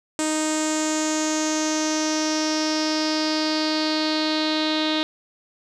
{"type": "tone with low-pass filter sweep", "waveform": "sawtooth", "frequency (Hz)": 310.5, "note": "D#4", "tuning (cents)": -3, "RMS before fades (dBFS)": -23, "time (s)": [0.19, 5.03], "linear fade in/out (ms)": 0, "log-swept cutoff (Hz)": [7900, 3800], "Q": 5.9, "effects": []}